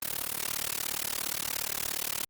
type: noise with amplitude modulation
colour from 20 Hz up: white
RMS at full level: -29 dBFS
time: 0.02-2.25 s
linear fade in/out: 5 ms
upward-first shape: sine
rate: 37.1 Hz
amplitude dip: 100%
effects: Opus 32 kbps